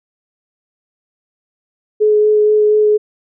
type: tone with vibrato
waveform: sine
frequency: 424 Hz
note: G#4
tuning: 36 cents sharp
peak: -8 dBFS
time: 2-2.98 s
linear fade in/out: 20 ms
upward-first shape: sine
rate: 4.2 Hz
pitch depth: 10 cents each way
effects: none